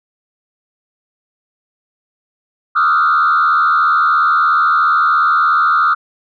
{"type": "tone with frequency modulation", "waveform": "sine", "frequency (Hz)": 1305, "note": "E6", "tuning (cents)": -18, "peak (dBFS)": -8, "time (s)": [2.75, 5.95], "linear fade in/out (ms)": 20, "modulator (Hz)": 77, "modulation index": 1.6, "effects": ["tanh soft clip ceiling -6 dBFS"]}